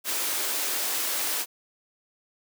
white high-pass noise, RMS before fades -28 dBFS, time 0.04-1.46 s, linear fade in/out 50 ms, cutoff 260 Hz, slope 48 dB/octave, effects none

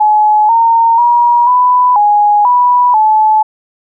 sine tone with pitch steps, 849 / 918 / 956 / 994 / 830 / 982 / 864 Hz, G#5 / A#5 / A#5 / B5 / G#5 / B5 / A5, +38 / -27 / +43 / +11 / -1 / -10 / -32 cents, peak -5 dBFS, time 0-3.43 s, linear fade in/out 10 ms, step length 490 ms, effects none

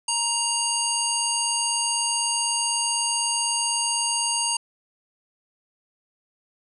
harmonic tone, 936 Hz, A#5, 7 cents sharp, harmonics 1 / 3 / 5 / 7 / 9 / 10, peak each -29 / -29 / -29 / -29 / -29 / -29 dBFS, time 0.08-4.57 s, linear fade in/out 5 ms, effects none

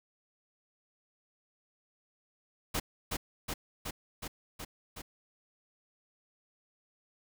pink noise with echo, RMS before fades -32 dBFS, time 2.74-2.8 s, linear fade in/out 10 ms, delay 370 ms, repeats 6, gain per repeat -2 dB, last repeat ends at 5.02 s, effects none

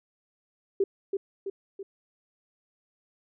sine tone with echo, 392 Hz, G4, in tune, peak -20 dBFS, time 0.8-0.84 s, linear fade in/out 5 ms, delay 330 ms, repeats 3, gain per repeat -5 dB, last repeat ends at 1.83 s, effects none

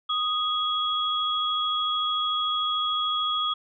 sine tone pair together, 1244.5 / 3329 Hz, D#6 / G#7, 0 / +3 cents, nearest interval octave + perfect fourth, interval 1703 cents, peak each -26 dBFS, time 0.09-3.54 s, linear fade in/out 10 ms, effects none

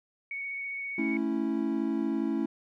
sine tone with vibrato, 2227 Hz, C#7, 7 cents sharp, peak -33 dBFS, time 0.31-1.17 s, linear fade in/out 2 ms, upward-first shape square, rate 15 Hz, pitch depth 9 cents each way
triangle chord, A major, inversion none, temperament equal, 220 / 277.2 / 329.6 Hz, A3 / C#4 / E4, 0 / 0 / 0 cents, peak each -30 / -29 / -29 dBFS, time 0.98-2.46 s, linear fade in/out 5 ms
effects none

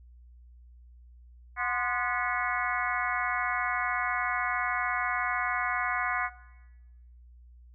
harmonic tone with a mistuned harmonic, 244.2 Hz, B3, 19 cents flat, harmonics 3 / 4 / 5 / 6 / 7 / 8 / 9, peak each -35 / -35 / -35 / -35 / -35 / -35 / -35 dBFS, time 1.56-6.3 s, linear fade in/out 50 ms, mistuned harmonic 4, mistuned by +110 cents, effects noise-tail reverb RT60 1.0 s tail -17 dB re dry + added 60 Hz sine -50 dBFS peak until 7.74 s

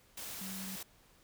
sine tone in noise, 190.6 Hz, G3, 48 cents flat, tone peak -43 dBFS, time 0.41-0.76 s, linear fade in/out 5 ms, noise white, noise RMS -44 dBFS, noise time 0.17-0.83 s, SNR -2 dB, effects pink hiss -65 dBFS RMS until 1.23 s

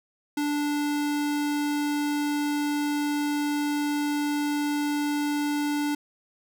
square tone, 292.9 Hz, D4, 5 cents flat, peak -25 dBFS, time 0.37-5.95 s, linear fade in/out 5 ms, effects none

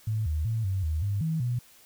sine tone with pitch steps, 108.9 / 77.3 / 112.1 / 95.5 / 78.4 / 100.9 / 160.6 / 122 Hz, A2 / D#2 / A2 / G2 / D#2 / G#2 / E3 / B2, -17 / -11 / +33 / -45 / +14 / -49 / -45 / -21 cents, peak -25 dBFS, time 0.07-1.59 s, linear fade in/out 5 ms, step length 190 ms, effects white hiss -56 dBFS RMS until 1.85 s

